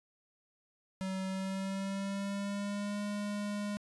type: tone with pitch glide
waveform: square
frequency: 189.7 to 205.7 Hz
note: F#3 to G#3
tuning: +43 to -16 cents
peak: -35 dBFS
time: 1.01-3.77 s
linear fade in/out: 0 ms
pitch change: +141 cents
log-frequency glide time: 1.27-3.01 s
effects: resampled to 24000 Hz